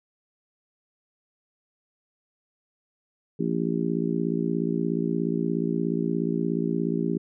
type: harmonic tone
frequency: 56.9 Hz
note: A#1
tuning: 41 cents flat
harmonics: 3 / 4 / 5 / 6 / 7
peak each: -28 / -29 / -30 / -31 / -31 dBFS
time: 3.39-7.18 s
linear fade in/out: 10 ms
effects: none